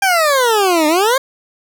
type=exponential two-way sweep; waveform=20% pulse; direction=down then up; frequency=803 to 296.9 to 553 Hz; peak=-6 dBFS; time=0.02-1.18 s; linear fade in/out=5 ms; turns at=0.87 s; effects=none